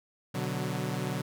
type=chord; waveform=sawtooth; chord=B minor; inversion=none; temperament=equal with one note detuned; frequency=124.98 / 146.83 / 185 Hz; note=B2 / D3 / F#3; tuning=+21 / 0 / 0 cents; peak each=-31 dBFS; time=0.34-1.22 s; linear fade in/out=10 ms; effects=none